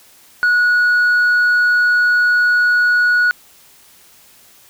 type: tone with tanh clipping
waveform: sine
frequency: 1460 Hz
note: F#6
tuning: 24 cents flat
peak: -11 dBFS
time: 0.43-3.31 s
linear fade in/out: 0 ms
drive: 2 dB
effects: white hiss -47 dBFS RMS until 4.69 s